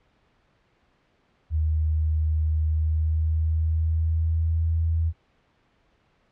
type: tone with pitch glide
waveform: sine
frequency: 78.1 to 81.6 Hz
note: D#2 to E2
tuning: +7 to -17 cents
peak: -20 dBFS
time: 1.5-5.13 s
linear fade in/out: 50 ms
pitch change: +76 cents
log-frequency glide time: 2.65-4.64 s
effects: pink hiss -65 dBFS RMS until 6.31 s + low-pass 3000 Hz 12 dB/octave